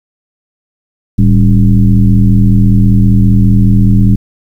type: tone with frequency modulation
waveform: sine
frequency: 110 Hz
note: A2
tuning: in tune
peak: -3 dBFS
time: 1.18-4.16 s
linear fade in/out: 10 ms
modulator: 85.2 Hz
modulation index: 1.3
effects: 7-bit